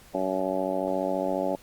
harmonic tone, 94.4 Hz, F#2, 35 cents sharp, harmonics 2 / 3 / 4 / 5 / 6 / 7 / 8 / 9, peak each -36 / -32 / -34 / -37 / -29 / -32 / -38 / -35 dBFS, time 0.14-1.56 s, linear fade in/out 10 ms, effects pink hiss -53 dBFS RMS until 1.62 s + Opus 48 kbps

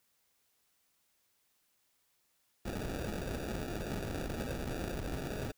pink noise with sample-and-hold, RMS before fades -38 dBFS, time 2.65-5.52 s, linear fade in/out 10 ms, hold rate 1050 Hz, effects white hiss -75 dBFS RMS until 5.57 s

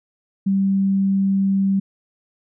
sine tone, 194.8 Hz, G3, 11 cents flat, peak -15 dBFS, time 0.46-1.8 s, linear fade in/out 10 ms, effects none

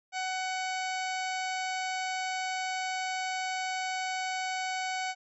harmonic tone, 748 Hz, F#5, 19 cents sharp, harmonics 1 / 2 / 3 / 4 / 5 / 6 / 7 / 8 / 9 / 10, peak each -33 / -39 / -38 / -44 / -48 / -44 / -51 / -46 / -53 / -48 dBFS, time 0.12-5.15 s, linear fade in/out 50 ms, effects none

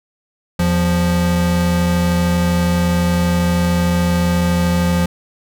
square tone pair together, 82.4 / 174.61 Hz, E2 / F3, 0 / 0 cents, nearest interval octave + minor second, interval 1300 cents, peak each -20 / -15 dBFS, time 0.59-5.06 s, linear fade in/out 5 ms, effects none

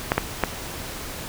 clicks, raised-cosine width 0.5 ms, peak -3 dBFS, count 3, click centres 0.119 / 0.18 / 0.437 s, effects pink hiss -34 dBFS RMS until 1.28 s

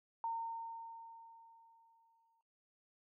sine tone with exponential decay, 915 Hz, A#5, 32 cents flat, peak -35 dBFS, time 0.24-2.41 s, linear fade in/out 1 ms, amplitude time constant 470 ms, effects noise-tail reverb RT60 0.2 s tail -21 dB re dry

